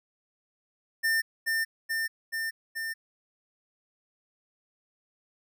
square tone with echo, 1800 Hz, A6, 39 cents sharp, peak -24 dBFS, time 1.03-1.22 s, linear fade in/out 20 ms, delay 430 ms, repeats 4, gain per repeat -2 dB, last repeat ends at 2.94 s, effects none

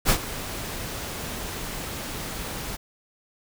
pink noise with ADSR envelope, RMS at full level -18 dBFS, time 0.05-2.77 s, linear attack 48 ms, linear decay 75 ms, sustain -15 dB, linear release 19 ms, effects none

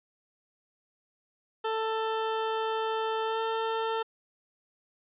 20% pulse tone with pitch glide, 443.1 to 448.2 Hz, A4 to A4, +12 to +32 cents, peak -23 dBFS, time 1.64-4.03 s, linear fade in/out 10 ms, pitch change +20 cents, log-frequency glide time 3.25-3.4 s, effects resampled to 8000 Hz

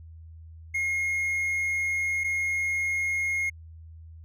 triangle tone pair in turn, 2149 / 2149 Hz, C7 / C7, +46 / +46 cents, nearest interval unison, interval 0 cents, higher neither, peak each -23 dBFS, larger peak neither, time 0.74-2.24 / 2.24-3.5 s, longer first, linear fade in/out 10 ms, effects added 81 Hz sine -43 dBFS peak until 4.24 s

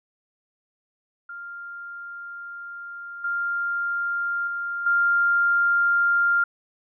sine tone with level steps, 1396.9 Hz, F6, in tune, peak -34 / -23 / -26 / -17 dBFS, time 1.29-6.44 s, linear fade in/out 5 ms, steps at 3.24 / 4.47 / 4.86 s, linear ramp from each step 5 ms, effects none

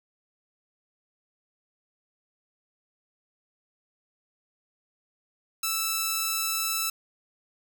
5% pulse tone, 1318.5 Hz, E6, in tune, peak -14 dBFS, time 5.63-6.9 s, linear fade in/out 5 ms, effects none

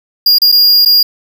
square tone with dropouts, 4833 Hz, D8, 49 cents sharp, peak -5 dBFS, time 0.26-1.03 s, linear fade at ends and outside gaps 5 ms, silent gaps 0.385-0.417 / 0.518-0.523 / 0.851-0.858 s, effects none

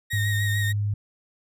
35% pulse tone with vibrato, 1864.7 Hz, A#6, in tune, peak -25 dBFS, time 0.1-0.73 s, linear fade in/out 20 ms, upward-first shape sine, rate 6.7 Hz, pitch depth 30 cents each way
sine tone with pitch glide, 103.83 to 103.17 Hz, G#2 to G#2, 0 to -11 cents, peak -22 dBFS, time 0.13-0.94 s, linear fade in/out 5 ms, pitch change -11 cents, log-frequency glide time 0.24-0.44 s
effects none

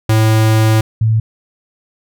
square / sine tone pair in turn, 110 / 110.89 Hz, A2 / A2, 0 / +14 cents, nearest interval unison, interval 14 cents, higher second, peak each -9 dBFS, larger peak neither, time 0.09-0.81 / 1.01-1.2 s, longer first, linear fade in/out 5 ms, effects none

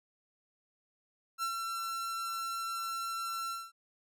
45% pulse tone with ADSR envelope, 1351 Hz, E6, 42 cents sharp, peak -31 dBFS, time 1.38-3.72 s, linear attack 47 ms, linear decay 93 ms, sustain -4 dB, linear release 220 ms, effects none

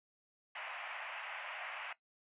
white band-pass noise, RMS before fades -45 dBFS, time 0.55-1.93 s, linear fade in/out 5 ms, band 620 to 2800 Hz, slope 48 dB/octave, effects noise-tail reverb RT60 0.1 s tail -17 dB re dry + resampled to 8000 Hz

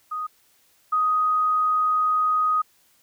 sine tone pair in turn, 1244.5 / 1250 Hz, D#6 / D#6, 0 / +8 cents, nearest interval unison, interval 8 cents, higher second, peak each -26 / -18 dBFS, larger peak second, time 0.11-0.27 / 0.92-2.62 s, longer second, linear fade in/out 10 ms, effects white hiss -61 dBFS RMS until 3.02 s

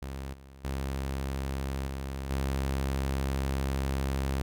sawtooth tone with level steps, 67.5 Hz, C#2, 45 cents flat, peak -32 / -45 / -27 / -30 / -24 dBFS, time 0.02-4.42 s, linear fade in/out 0 ms, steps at 0.33 / 0.64 / 1.87 / 2.3 s, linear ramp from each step 10 ms, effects none

